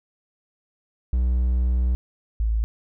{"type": "tone pair in turn", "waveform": ["triangle", "sine"], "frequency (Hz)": [61.74, 55], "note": ["B1", "A1"], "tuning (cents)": [0, 0], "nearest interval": "major second", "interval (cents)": 200, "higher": "first", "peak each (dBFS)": [-16, -19], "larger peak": "first", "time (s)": [[1.13, 1.95], [2.4, 2.64]], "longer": "first", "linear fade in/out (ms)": 0, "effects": []}